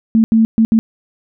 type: tone bursts at uneven times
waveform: sine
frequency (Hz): 223.6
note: A3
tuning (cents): +28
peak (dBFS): -7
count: 4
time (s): 0.15-0.24 / 0.32-0.45 / 0.58-0.65 / 0.72-0.79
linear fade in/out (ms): 0
effects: none